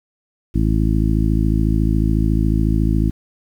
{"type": "harmonic tone", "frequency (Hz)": 54, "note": "A1", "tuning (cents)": -32, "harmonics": [1, 2, 3, 4, 5, 6], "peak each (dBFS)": [-17, -20, -22, -23, -24, -25], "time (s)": [0.54, 3.11], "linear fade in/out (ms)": 20, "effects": ["8-bit"]}